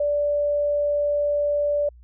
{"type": "tone", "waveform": "sine", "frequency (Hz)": 583, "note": "D5", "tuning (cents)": -13, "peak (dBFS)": -19, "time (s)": [0, 1.89], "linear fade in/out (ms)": 5, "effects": ["added 60 Hz sine -45 dBFS peak until 2.03 s"]}